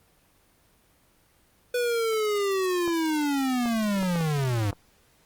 square linear sweep, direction down, 493.9 to 97.2 Hz, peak -24 dBFS, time 1.74-4.71 s, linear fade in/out 5 ms
clicks, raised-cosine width 1 ms, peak -22 dBFS, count 6, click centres 2.878 / 3.658 / 4.029 / 4.158 / 4.209 / 4.729 s
effects pink hiss -62 dBFS RMS until 5.25 s + Opus 24 kbps

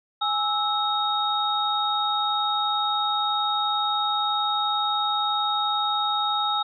sine tone cluster, 832 / 1309 / 3740 Hz, G#5 / E6 / A#7, +3 / -13 / +5 cents, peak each -26 dBFS, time 0.21-6.63 s, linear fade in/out 10 ms, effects none

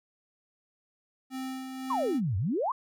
square tone with tremolo, 261.6 Hz, C4, in tune, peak -34 dBFS, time 1.3-2.21 s, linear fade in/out 50 ms, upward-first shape sine, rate 1.9 Hz, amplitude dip 40%
sine exponential two-way sweep, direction down then up, 1139 to 87.3 to 1139 Hz, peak -26 dBFS, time 1.9-2.72 s, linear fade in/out 5 ms, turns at 2.37 s
effects none

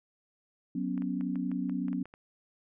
sine chord, F# suspended fourth, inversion none, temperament just, 185 / 246.7 / 277.5 Hz, F#3 / B3 / C#4, 0 / -2 / +2 cents, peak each -34 dBFS, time 0.75-2.03 s, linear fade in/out 5 ms
clicks, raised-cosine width 0.5 ms, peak -34 dBFS, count 10, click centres 0.978 / 1.021 / 1.21 / 1.357 / 1.516 / 1.696 / 1.883 / 1.93 / 2.056 / 2.139 s
effects none

